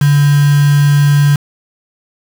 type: tone with quantisation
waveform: sine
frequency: 144.1 Hz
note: D3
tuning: 33 cents flat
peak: -6 dBFS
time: 0.01-1.36 s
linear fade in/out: 5 ms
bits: 3
effects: none